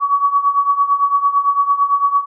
sine tone with tremolo, 1131 Hz, C#6, 34 cents sharp, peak -8 dBFS, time 0-2.26 s, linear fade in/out 50 ms, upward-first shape triangle, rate 8.9 Hz, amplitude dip 85%, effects none

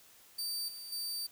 sawtooth tone with level steps, 4635 Hz, D8, 24 cents flat, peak -32 / -41 / -33 dBFS, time 0.38-1.27 s, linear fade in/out 10 ms, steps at 0.68 / 0.92 s, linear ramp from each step 5 ms, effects white hiss -60 dBFS RMS until 1.31 s

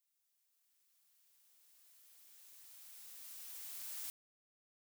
blue noise with exponential growth, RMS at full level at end -44 dBFS, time 0-4.1 s, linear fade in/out 0 ms, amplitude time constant 890 ms, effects none

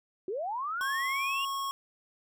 sine linear sweep, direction up, 349.2 to 2859 Hz, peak -31 dBFS, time 0.28-1.45 s, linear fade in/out 2 ms
square tone with pitch glide, 1089 to 1095.9 Hz, C#6 to C#6, -31 to -20 cents, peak -32 dBFS, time 0.81-1.71 s, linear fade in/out 0 ms, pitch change +11 cents, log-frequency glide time 1.03-1.33 s
effects none

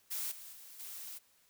blue noise with level steps, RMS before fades -38 / -50 / -53 / -46 dBFS, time 0.1-1.19 s, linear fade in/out 20 ms, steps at 0.31 / 0.52 / 0.79 s, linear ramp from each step 10 ms, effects white hiss -69 dBFS RMS until 1.49 s

